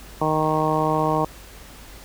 harmonic tone, 155.56 Hz, D#3, in tune, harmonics 1 / 2 / 3 / 4 / 5 / 6 / 7, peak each -26 / -26 / -26 / -26 / -26 / -26 / -26 dBFS, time 0.21-1.25 s, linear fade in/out 5 ms
click train, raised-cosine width 0.3 ms, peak -29 dBFS, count 48, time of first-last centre 0.43-1.166 s, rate 63.9 Hz
effects added 50 Hz sine -44 dBFS peak until 2.04 s + pink hiss -44 dBFS RMS until 2.04 s

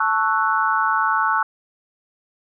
sine chord, F# minor seventh, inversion first, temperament equal, 880 / 1108.7 / 1318.5 / 1480 Hz, A5 / C#6 / E6 / F#6, 0 / 0 / 0 / 0 cents, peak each -22 dBFS, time 0-1.43 s, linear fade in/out 5 ms, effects none

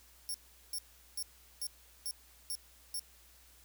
5% pulse tone bursts, 5490 Hz, F8, 31 cents flat, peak -30 dBFS, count 7, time 0.29-2.994 s, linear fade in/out 0 ms, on 52 ms, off 390 ms, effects added 60 Hz sine -64 dBFS peak until 3.64 s + white hiss -62 dBFS RMS until 3.64 s

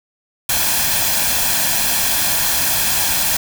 white noise with comb filter, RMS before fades -17 dBFS, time 0.49-3.37 s, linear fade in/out 5 ms, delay 1.2 ms, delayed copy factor +0.55, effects none

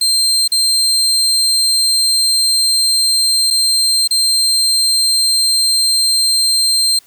30% pulse tone with dropouts, 4160 Hz, C8, 11 cents flat, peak -8 dBFS, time 0.01-6.99 s, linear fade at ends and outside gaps 5 ms, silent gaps 0.478-0.518 / 3.504-3.507 / 4.076-4.108 s, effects white hiss -49 dBFS RMS until 7.06 s

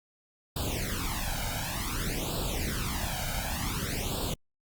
pink noise with flanger, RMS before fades -32 dBFS, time 0.56-4.34 s, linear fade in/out 5 ms, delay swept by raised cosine 0.24 to 1.34 ms, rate 0.55 Hz, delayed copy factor +0.9, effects Opus 48 kbps

